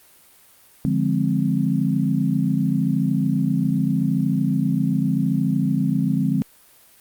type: chord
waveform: sine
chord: D half-diminished seventh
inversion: none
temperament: equal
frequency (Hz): 146.83 / 174.61 / 207.7 / 261.6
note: D3 / F3 / Ab3 / C4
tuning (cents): 0 / 0 / 0 / 0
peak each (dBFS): -23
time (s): 0.85-6.42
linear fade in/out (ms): 0
effects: white hiss -52 dBFS RMS until 7 s + Opus 32 kbps